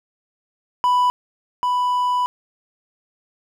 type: tone pair in turn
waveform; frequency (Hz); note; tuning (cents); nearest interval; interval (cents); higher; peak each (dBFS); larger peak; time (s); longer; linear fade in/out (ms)
triangle; 990 / 990; B5 / B5; +4 / +4; unison; 0; neither; -12 / -15; first; 0.84-1.1 / 1.63-2.26; second; 0
effects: none